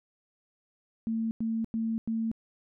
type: tone bursts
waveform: sine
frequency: 225.1 Hz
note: A3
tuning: 40 cents sharp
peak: -27 dBFS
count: 4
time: 1.07-2.315 s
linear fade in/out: 0 ms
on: 240 ms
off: 95 ms
effects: none